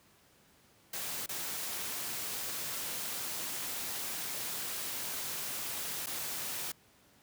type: noise with dropouts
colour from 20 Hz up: white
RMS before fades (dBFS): -38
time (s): 0.93-6.72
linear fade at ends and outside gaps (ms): 5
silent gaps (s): 1.262-1.29 / 6.061-6.068
effects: pink hiss -64 dBFS RMS until 7.22 s + high-pass 80 Hz 12 dB/octave